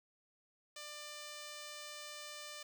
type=tone; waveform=5% pulse; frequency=595 Hz; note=D5; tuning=22 cents sharp; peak=-35 dBFS; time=0.76-2.63 s; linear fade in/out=5 ms; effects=none